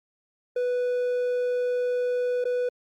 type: tone with dropouts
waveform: triangle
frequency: 493.9 Hz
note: B4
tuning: in tune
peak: -21 dBFS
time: 0.56-2.69 s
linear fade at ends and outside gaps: 5 ms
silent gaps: 2.442-2.452 s
effects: Opus 48 kbps